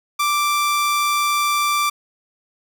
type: tone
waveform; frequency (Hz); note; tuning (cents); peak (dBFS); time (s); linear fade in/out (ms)
sawtooth; 1174.7; D6; 0; -13; 0.19-1.9; 10
effects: 9-bit